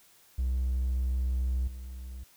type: tone with level steps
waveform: triangle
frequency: 63.3 Hz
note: B1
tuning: 43 cents sharp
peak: -23 / -36 dBFS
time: 0.38-2.24 s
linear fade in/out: 10 ms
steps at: 1.67 s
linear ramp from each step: 10 ms
effects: tanh soft clip ceiling -21 dBFS + white hiss -60 dBFS RMS until 2.36 s